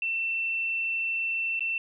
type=tone with dropouts; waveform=sine; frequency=2687 Hz; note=E7; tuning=33 cents sharp; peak=-26 dBFS; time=0.02-1.78 s; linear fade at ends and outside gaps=2 ms; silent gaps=1.594-1.606 s; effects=none